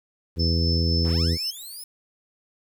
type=harmonic tone; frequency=83.3 Hz; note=E2; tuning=19 cents sharp; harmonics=1 / 2 / 3 / 4 / 5 / 6; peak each=-21 / -27 / -31 / -33 / -35 / -37 dBFS; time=0.36-1.38 s; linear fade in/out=50 ms
type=tone with tremolo; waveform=sine; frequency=5274 Hz; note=E8; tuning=in tune; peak=-24 dBFS; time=0.39-1.51 s; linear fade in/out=10 ms; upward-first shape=triangle; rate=3.9 Hz; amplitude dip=40%
type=linear sweep; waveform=10% pulse; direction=up; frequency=63.4 to 5270 Hz; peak=-30 dBFS; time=1.04-1.84 s; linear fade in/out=5 ms
effects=9-bit